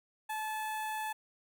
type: tone with notch filter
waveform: sawtooth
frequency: 866 Hz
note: A5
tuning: 28 cents flat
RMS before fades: -37 dBFS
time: 0.29-1.13 s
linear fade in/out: 10 ms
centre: 5000 Hz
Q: 1
effects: none